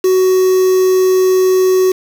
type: tone with quantisation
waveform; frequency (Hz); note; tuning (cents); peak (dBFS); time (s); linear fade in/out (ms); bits
triangle; 373; F#4; +14; -6; 0.04-1.92; 5; 4
effects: none